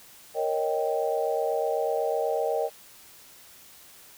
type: chord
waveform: sine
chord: Eb dominant seventh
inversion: second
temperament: equal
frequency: 466.2 / 554.4 / 622.3 / 784 Hz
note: Bb4 / Db5 / Eb5 / G5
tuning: 0 / 0 / 0 / 0 cents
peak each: -28 / -31 / -29 / -31 dBFS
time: 0.34-2.7 s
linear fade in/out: 50 ms
effects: white hiss -51 dBFS RMS until 4.17 s